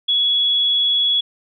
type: tone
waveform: sine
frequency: 3370 Hz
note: G#7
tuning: 25 cents sharp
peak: -14 dBFS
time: 0.08-1.21 s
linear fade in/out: 10 ms
effects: none